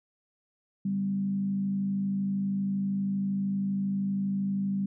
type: tone with frequency modulation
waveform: sine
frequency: 196 Hz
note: G3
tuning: in tune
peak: -26 dBFS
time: 0.85-4.86 s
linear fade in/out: 5 ms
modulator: 52.7 Hz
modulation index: 0.37
effects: none